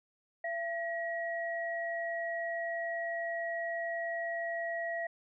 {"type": "tone pair together", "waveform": "sine", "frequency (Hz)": [675.2, 1907], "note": ["E5", "A#6"], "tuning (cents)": [41, 39], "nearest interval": "octave + tritone", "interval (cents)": 1798, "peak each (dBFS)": [-35, -37], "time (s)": [0.44, 5.07], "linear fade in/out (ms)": 5, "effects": []}